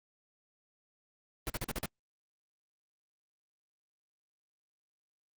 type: noise bursts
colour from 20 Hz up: pink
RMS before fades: -35 dBFS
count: 6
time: 1.47-1.858 s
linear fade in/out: 0 ms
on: 28 ms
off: 44 ms
effects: Opus 32 kbps